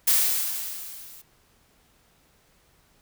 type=noise with level ramp; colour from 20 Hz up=blue; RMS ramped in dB=-18 to -47 dBFS; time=0.07-1.22 s; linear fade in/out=10 ms; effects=pink hiss -62 dBFS RMS until 3.01 s